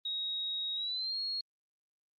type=tone with pitch glide; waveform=sine; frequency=3786 to 4299 Hz; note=A#7 to C8; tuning=+26 to +46 cents; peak=-33 dBFS; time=0.05-1.41 s; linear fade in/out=5 ms; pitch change=+220 cents; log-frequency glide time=0.75-1.19 s; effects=Opus 32 kbps